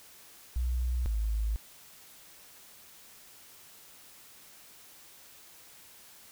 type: tone pair in turn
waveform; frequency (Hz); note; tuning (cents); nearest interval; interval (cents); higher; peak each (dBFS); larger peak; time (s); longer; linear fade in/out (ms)
sine; 61.3 / 53.88; B1 / A1; -12 / -36; major second; 224; first; -27; neither; 0.56-1.06 / 1.06-1.56; neither; 0
effects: white hiss -54 dBFS RMS until 6.31 s